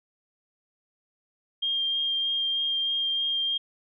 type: tone with vibrato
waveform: sine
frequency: 3207 Hz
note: G7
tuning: 39 cents sharp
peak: -24 dBFS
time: 1.62-3.58 s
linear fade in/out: 10 ms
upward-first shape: sine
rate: 3.2 Hz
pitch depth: 10 cents each way
effects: none